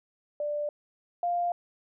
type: tone pair in turn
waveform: sine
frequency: 590 / 699.4 Hz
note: D5 / F5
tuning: +8 / +2 cents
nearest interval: minor third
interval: 294 cents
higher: second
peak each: -28 / -25 dBFS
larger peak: second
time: 0.4-0.69 / 1.23-1.52 s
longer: neither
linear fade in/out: 2 ms
effects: none